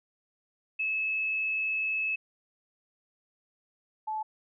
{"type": "tone pair in turn", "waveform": "sine", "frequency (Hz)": [2596, 866.3], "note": ["E7", "A5"], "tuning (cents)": [-27, -27], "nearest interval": "octave + perfect fifth", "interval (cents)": 1900, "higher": "first", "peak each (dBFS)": [-27, -30], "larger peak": "first", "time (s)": [[0.79, 2.16], [4.07, 4.23]], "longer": "first", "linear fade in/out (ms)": 10, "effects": []}